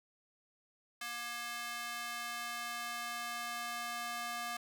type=tone with high-pass filter sweep; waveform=square; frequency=237.8 Hz; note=A#3; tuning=35 cents sharp; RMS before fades=-41 dBFS; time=1.01-4.57 s; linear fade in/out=5 ms; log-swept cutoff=1500 to 970 Hz; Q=1.1; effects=none